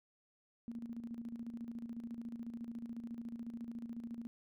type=tone with tremolo; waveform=sine; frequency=233.3 Hz; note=A#3; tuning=2 cents sharp; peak=-40 dBFS; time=0.68-4.27 s; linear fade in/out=0 ms; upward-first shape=square; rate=14 Hz; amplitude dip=60%; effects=none